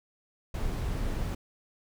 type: noise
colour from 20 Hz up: brown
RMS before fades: -31 dBFS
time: 0.54-1.35 s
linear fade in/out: 5 ms
effects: none